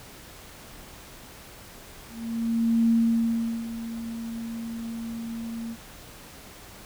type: tone with ADSR envelope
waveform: sine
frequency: 229.4 Hz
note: A#3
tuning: 28 cents flat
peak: -17 dBFS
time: 2.08-5.77 s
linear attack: 820 ms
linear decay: 750 ms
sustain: -14 dB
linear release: 59 ms
effects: pink hiss -46 dBFS RMS until 6.85 s